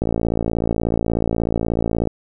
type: click train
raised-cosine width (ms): 2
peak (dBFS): -6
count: 117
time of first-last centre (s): 0.02-2.073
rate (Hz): 56.5
effects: none